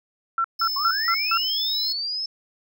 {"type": "tone bursts", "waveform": "sine", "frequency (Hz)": 1352, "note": "E6", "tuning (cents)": 43, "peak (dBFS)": -19, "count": 5, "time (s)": [0.38, 1.375], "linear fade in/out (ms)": 2, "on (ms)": 63, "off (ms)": 170}
{"type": "tone", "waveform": "square", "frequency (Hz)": 5240, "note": "E8", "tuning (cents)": -11, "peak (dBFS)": -25, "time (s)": [0.59, 1.93], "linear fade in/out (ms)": 10}
{"type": "linear sweep", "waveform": "sine", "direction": "up", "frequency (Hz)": [1046.5, 5300], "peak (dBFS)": -25, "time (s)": [0.76, 2.26], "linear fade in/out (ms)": 5}
{"effects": []}